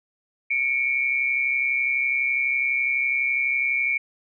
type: tone pair together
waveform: sine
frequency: 2217 / 2349 Hz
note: C#7 / D7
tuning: 0 / 0 cents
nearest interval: minor second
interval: 100 cents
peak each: -23 dBFS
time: 0.5-3.98 s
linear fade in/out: 10 ms
effects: none